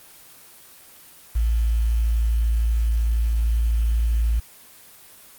sine tone with quantisation, 56.4 Hz, A1, 44 cents sharp, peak -17 dBFS, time 1.35-4.4 s, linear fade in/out 10 ms, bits 7, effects white hiss -47 dBFS RMS until 5.38 s + Opus 24 kbps

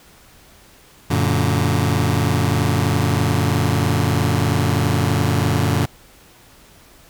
sawtooth chord, Gb augmented, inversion none, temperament just, 92.5 / 115.62 / 144.53 Hz, Gb2 / Bb2 / D3, 0 / -14 / -27 cents, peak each -16 dBFS, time 1.1-5.86 s, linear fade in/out 10 ms, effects pink hiss -48 dBFS RMS until 7.09 s

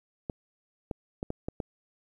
clicks, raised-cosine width 2 ms, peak -19 dBFS, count 6, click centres 0.298 / 0.912 / 1.229 / 1.304 / 1.485 / 1.602 s, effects 10-bit

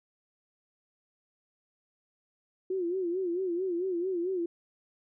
sine tone with vibrato, 360 Hz, F#4, 47 cents flat, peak -28 dBFS, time 2.7-4.46 s, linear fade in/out 5 ms, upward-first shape sine, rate 4.5 Hz, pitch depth 110 cents each way, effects none

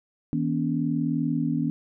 sine tone cluster, 160.3 / 242.4 / 283.2 Hz, E3 / B3 / C#4, -48 / -32 / +37 cents, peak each -27 dBFS, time 0.33-1.7 s, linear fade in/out 0 ms, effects none

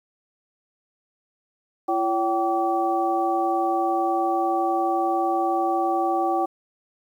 sine tone cluster, 339.6 / 564 / 770 / 1151 Hz, F4 / C#5 / G5 / D6, -48 / +30 / -31 / -35 cents, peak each -25 / -30 / -22 / -30 dBFS, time 1.88-6.46 s, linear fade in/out 10 ms, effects 9-bit

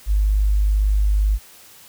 sine tone, 51 Hz, G#1, 31 cents flat, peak -14 dBFS, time 0.06-1.39 s, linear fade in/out 50 ms, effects white hiss -46 dBFS RMS until 1.88 s

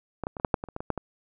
clicks, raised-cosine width 1 ms, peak -17 / -16 / -23 / -24 / -7 / -7 / -19 / -28 / -19 / -20 / -11 / -17 dBFS, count 12, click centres 0.237 / 0.269 / 0.368 / 0.399 / 0.448 / 0.542 / 0.639 / 0.687 / 0.764 / 0.805 / 0.903 / 0.977 s, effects none

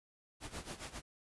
pink noise with tremolo, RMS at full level -43 dBFS, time 0.4-1.02 s, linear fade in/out 50 ms, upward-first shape sine, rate 7.3 Hz, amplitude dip 80%, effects resampled to 24000 Hz

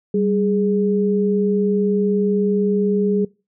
sine tone pair together, 195.53 / 415.3 Hz, G3 / G#4, -4 / 0 cents, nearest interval octave + minor second, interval 1304 cents, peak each -18 dBFS, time 0.14-3.25 s, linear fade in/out 5 ms, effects noise-tail reverb RT60 0.3 s tail -24 dB re dry

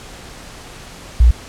sine tone, 59.3 Hz, A#1, 30 cents sharp, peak -5 dBFS, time 1.2-1.31 s, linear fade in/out 5 ms, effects pink hiss -36 dBFS RMS until 1.48 s + low-pass 9000 Hz 12 dB/octave

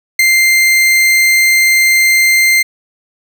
40% pulse tone with ADSR envelope, 2093 Hz, C7, in tune, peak -4 dBFS, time 0.19-2.63 s, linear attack 4 ms, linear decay 11 ms, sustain -2 dB, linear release 13 ms, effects none

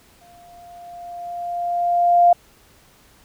sine tone with exponential growth, 698.5 Hz, F5, in tune, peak -8 dBFS, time 0.21-2.33 s, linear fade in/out 5 ms, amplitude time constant 460 ms, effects pink hiss -53 dBFS RMS until 3.24 s

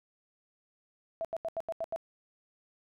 sine tone bursts, 659.3 Hz, E5, in tune, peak -31 dBFS, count 7, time 1.21-1.961 s, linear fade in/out 0 ms, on 37 ms, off 82 ms, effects none

